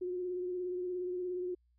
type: tone with vibrato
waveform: sine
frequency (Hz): 361.1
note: F#4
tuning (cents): -42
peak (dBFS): -34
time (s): 0.01-1.55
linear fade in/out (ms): 10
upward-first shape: triangle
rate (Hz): 17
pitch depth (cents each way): 35
effects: added 60 Hz sine -68 dBFS peak until 1.78 s